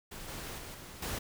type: noise with level steps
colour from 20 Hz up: pink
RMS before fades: -45 / -42 / -45 / -48 / -37 dBFS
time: 0.11-1.19 s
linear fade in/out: 10 ms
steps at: 0.28 / 0.58 / 0.74 / 1.02 s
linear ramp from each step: 5 ms
effects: none